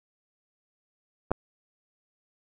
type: clicks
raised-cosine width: 1 ms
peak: -30 / -8 dBFS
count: 2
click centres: 1.308 / 1.316 s
effects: none